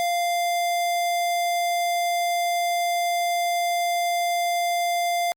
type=tone; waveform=square; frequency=696 Hz; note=F5; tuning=6 cents flat; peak=-22 dBFS; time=0-5.32 s; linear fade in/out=0 ms; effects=Opus 48 kbps